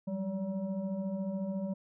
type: tone with frequency modulation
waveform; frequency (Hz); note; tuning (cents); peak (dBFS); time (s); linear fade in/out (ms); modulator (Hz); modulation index
sine; 196; G3; 0; -32; 0.07-1.74; 10; 378; 0.83
effects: none